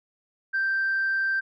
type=tone; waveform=sine; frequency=1568 Hz; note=G6; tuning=in tune; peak=-21 dBFS; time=0.53-1.41 s; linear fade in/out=20 ms; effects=tanh soft clip ceiling -19 dBFS